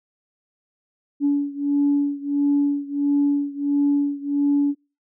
sine beating tone pair, 285 / 286.5 Hz, C#4 / D4, +48 / -43 cents, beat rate 1.5 Hz, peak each -19 / -21 dBFS, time 1.2-4.75 s, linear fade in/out 50 ms, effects noise-tail reverb RT60 0.3 s tail -25 dB re dry + tanh soft clip ceiling -11 dBFS

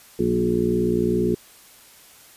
harmonic tone with a mistuned harmonic, 60 Hz, B1, 49 cents flat, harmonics 1 / 2 / 3 / 4 / 5 / 6 / 7, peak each -34 / -30 / -26 / -25 / -32 / -22 / -25 dBFS, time 0.19-1.35 s, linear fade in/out 5 ms, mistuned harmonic 4, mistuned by -18 cents, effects white hiss -49 dBFS RMS until 2.36 s + resampled to 32000 Hz

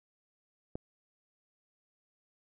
click, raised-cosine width 2 ms, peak -24 dBFS, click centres 0.755 s, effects none

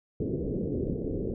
white low-pass noise, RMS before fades -31 dBFS, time 0.2-1.34 s, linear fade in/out 2 ms, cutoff 470 Hz, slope 48 dB/octave, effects none

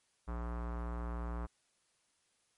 square tone with low-pass filter, 58.9 Hz, A#1, 19 cents sharp, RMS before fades -39 dBFS, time 0.27-1.47 s, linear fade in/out 20 ms, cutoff 1200 Hz, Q 2.5, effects white hiss -75 dBFS RMS until 2.57 s + MP3 48 kbps

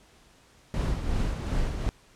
brown noise with tremolo, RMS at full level -26 dBFS, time 0.74-1.89 s, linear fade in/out 0 ms, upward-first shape sine, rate 2.7 Hz, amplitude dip 45%, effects pink hiss -58 dBFS RMS until 2.15 s + low-pass 9000 Hz 12 dB/octave

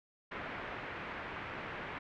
white low-pass noise, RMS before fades -43 dBFS, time 0.31-1.99 s, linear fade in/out 10 ms, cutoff 2200 Hz, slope 24 dB/octave, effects none

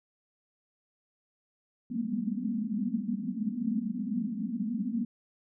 white band-pass noise, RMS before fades -32 dBFS, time 1.9-5.05 s, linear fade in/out 2 ms, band 190 to 250 Hz, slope 96 dB/octave, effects none

